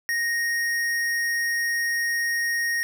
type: tone with tanh clipping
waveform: sine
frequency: 1864.7 Hz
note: A#6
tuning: in tune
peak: -24 dBFS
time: 0.09-2.83 s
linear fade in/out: 0 ms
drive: 18 dB
effects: none